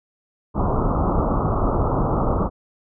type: low-pass noise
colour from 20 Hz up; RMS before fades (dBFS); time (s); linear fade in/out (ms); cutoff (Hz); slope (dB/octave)
pink; -20; 0.54-2.5; 50; 1300; 96
effects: none